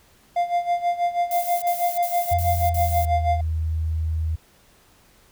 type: tone with tremolo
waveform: triangle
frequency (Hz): 698.5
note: F5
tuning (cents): 0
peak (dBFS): -15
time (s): 0.36-3.41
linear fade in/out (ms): 5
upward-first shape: sine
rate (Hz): 6.2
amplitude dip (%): 80
type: noise bursts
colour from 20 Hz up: violet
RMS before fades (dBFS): -32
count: 5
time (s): 1.31-3.052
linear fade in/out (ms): 2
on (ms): 310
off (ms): 48
type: tone with pitch glide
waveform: sine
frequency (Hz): 85.5 to 79.77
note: F2 to D#2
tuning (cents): -36 to +44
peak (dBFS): -21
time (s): 2.31-4.36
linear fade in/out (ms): 10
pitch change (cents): -120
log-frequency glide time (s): 2.42-3.08
effects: pink hiss -56 dBFS RMS until 5.31 s